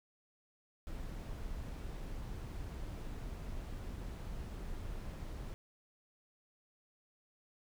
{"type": "noise", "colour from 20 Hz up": "brown", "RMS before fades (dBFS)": -43, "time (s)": [0.87, 5.54], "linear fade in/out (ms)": 0, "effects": []}